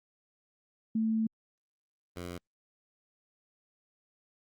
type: tone pair in turn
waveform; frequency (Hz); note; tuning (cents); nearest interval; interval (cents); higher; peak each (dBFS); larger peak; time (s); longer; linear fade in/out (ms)
sine / 10% pulse; 221.7 / 87.98; A3 / F2; +13 / +13; octave + major third; 1600; first; -26 / -30; first; 0.95-1.27 / 2.16-2.38; first; 5
effects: Opus 48 kbps